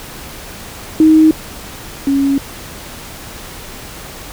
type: tone pair in turn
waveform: sine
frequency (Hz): 314.5 / 276.4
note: D#4 / C#4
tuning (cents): +19 / -5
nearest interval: major second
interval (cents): 224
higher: first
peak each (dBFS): -4 / -10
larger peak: first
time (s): 1-1.31 / 2.07-2.38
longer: neither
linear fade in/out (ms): 2
effects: pink hiss -31 dBFS RMS until 4.32 s